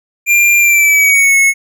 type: tone with pitch glide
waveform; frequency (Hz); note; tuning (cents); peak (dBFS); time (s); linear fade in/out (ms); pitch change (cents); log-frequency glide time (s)
square; 2388 to 2190; D7 to C#7; +28 to -22; -7; 0.26-1.54; 50; -150; 0.59-1.37
effects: none